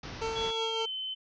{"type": "low-pass noise", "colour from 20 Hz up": "pink", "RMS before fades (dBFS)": -42, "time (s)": [0.03, 0.51], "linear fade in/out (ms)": 5, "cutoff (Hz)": 6000, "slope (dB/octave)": 96}
{"type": "tone with tremolo", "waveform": "25% pulse", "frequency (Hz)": 449.2, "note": "A4", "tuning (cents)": 36, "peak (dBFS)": -26, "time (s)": [0.21, 0.86], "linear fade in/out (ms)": 10, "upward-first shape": "triangle", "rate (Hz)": 5.4, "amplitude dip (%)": 40}
{"type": "tone with pitch glide", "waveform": "sine", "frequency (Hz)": [3356, 3060], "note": ["G#7", "G7"], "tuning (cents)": [17, -42], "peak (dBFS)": -33, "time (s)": [0.35, 1.15], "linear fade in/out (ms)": 20, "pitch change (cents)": -159, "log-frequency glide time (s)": [0.53, 0.9]}
{"effects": ["resampled to 16000 Hz"]}